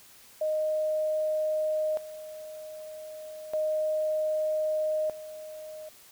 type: tone with tremolo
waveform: sine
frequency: 619 Hz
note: D#5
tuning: 9 cents flat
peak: -25 dBFS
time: 0.41-5.89 s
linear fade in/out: 5 ms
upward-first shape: square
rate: 0.32 Hz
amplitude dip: 80%
effects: white hiss -54 dBFS RMS until 6.11 s